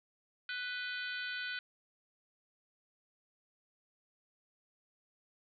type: harmonic tone with a mistuned harmonic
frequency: 495.3 Hz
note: B4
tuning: 5 cents sharp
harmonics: 3 / 4 / 5 / 6 / 7 / 8 / 9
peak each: -39 / -49 / -46 / -47 / -51 / -48 / -52 dBFS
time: 0.49-1.59 s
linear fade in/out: 2 ms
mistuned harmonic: 6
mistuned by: +65 cents
effects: none